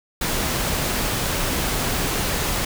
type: noise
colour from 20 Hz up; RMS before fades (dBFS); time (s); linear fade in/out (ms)
pink; -23; 0.21-2.65; 5
effects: none